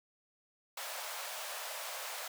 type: high-pass noise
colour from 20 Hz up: pink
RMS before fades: -42 dBFS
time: 0.77-2.28 s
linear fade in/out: 5 ms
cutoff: 550 Hz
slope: 48 dB/octave
effects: none